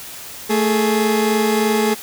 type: tone pair together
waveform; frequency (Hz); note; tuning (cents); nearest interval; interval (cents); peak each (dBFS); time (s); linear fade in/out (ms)
30% pulse; 221.3 / 419.5; A3 / G#4; +10 / +17; major seventh; 1107; -15; 0.49-1.95; 20
effects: white hiss -34 dBFS RMS until 2.02 s